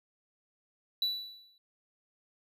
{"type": "tone with exponential decay", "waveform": "triangle", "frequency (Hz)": 3951, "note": "B7", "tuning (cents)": 0, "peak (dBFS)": -24, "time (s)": [1.02, 1.58], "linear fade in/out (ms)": 2, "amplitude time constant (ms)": 120, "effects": []}